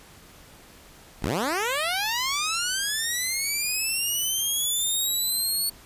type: linear sweep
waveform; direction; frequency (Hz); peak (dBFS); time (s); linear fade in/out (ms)
10% pulse; up; 35.16 to 4435; -16; 1.22-5.7; 10
effects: pink hiss -50 dBFS RMS until 5.85 s + resampled to 32000 Hz